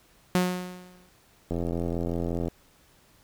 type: tone with exponential decay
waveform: sawtooth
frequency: 181.1 Hz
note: F#3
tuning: 37 cents flat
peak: -15 dBFS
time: 0.35-1.09 s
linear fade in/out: 0 ms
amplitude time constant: 160 ms
type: click train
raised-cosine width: 2 ms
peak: -17 dBFS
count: 84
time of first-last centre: 1.51-2.483 s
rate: 85.3 Hz
effects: pink hiss -60 dBFS RMS until 3.23 s